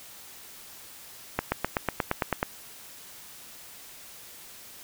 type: accelerating click train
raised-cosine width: 0.5 ms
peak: -9 dBFS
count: 10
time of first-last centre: 1.39-2.429 s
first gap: 130 ms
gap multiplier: 0.97
effects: white hiss -47 dBFS RMS until 4.83 s